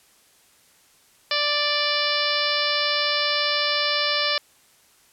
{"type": "harmonic tone", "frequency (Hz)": 587.3, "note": "D5", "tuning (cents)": 0, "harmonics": [1, 2, 3, 4, 5, 6, 7, 8, 9], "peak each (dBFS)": [-29, -29, -29, -29, -29, -29, -29, -29, -29], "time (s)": [1.31, 4.38], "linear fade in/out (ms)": 2, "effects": ["white hiss -57 dBFS RMS until 5.12 s", "low-pass 12000 Hz 12 dB/octave"]}